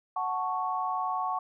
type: chord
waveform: sine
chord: F# minor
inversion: none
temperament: equal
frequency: 740 / 880 / 1108.7 Hz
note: F#5 / A5 / C#6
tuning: 0 / 0 / 0 cents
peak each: -32 / -34 / -31 dBFS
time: 0.16-1.39 s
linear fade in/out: 5 ms
effects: none